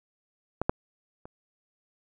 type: clicks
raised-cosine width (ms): 1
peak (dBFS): -13 / -8 / -29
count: 3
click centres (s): 0.616 / 0.695 / 1.255
effects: none